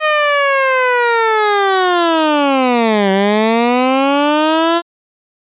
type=linear two-way sweep; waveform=15% pulse; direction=down then up; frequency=622.3 to 190.5 to 343.5 Hz; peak=-4 dBFS; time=0-4.82 s; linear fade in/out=50 ms; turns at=3.11 s; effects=resampled to 8000 Hz